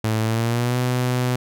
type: tone with pitch glide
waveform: sawtooth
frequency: 110.1 to 125.02 Hz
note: A2 to B2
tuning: +2 to +22 cents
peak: -15 dBFS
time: 0.04-1.36 s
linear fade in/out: 5 ms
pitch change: +220 cents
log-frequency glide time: 0.21-0.78 s
effects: none